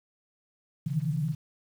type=tone cluster; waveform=sine; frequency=132.4 / 148.6 / 156.8 / 166.4 Hz; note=C3 / D3 / D#3 / E3; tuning=+21 / +21 / +14 / +17 cents; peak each=-33 / -30 / -33 / -32 dBFS; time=0.86-1.35 s; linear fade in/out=10 ms; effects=9-bit